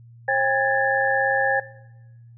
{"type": "tone cluster", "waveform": "sine", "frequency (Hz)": [537, 802, 1672, 1769], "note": ["C5", "G5", "G#6", "A6"], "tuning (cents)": [45, 39, 11, 9], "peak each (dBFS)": -24, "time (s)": [0.28, 1.6], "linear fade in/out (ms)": 5, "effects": ["noise-tail reverb RT60 1.0 s tail -18 dB re dry", "added 117 Hz sine -44 dBFS peak until 2.37 s"]}